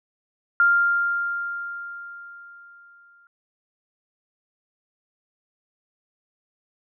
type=tone with exponential decay; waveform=sine; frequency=1396.9 Hz; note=F6; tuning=in tune; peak=-13 dBFS; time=0.6-3.27 s; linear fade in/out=1 ms; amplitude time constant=580 ms; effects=none